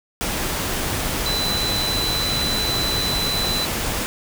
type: tone in noise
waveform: sine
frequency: 4000 Hz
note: B7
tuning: 21 cents sharp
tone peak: -22 dBFS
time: 1.26-3.65 s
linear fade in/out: 0 ms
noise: pink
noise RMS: -24 dBFS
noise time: 0.21-4.06 s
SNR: -1 dB
effects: none